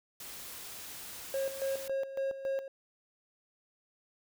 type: noise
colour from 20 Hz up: white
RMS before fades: -45 dBFS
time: 0.2-1.88 s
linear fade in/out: 2 ms
type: tone with tremolo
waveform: triangle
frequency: 541 Hz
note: C#5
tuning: 42 cents flat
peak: -28 dBFS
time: 1.34-2.68 s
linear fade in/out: 2 ms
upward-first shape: square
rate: 3.6 Hz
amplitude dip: 70%
effects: none